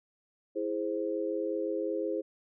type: chord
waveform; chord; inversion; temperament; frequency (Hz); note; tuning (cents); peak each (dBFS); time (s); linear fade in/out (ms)
sine; E augmented; none; equal; 329.6 / 415.3 / 523.3; E4 / G#4 / B#4; 0 / 0 / 0; -34; 0.55-2.22; 20
effects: none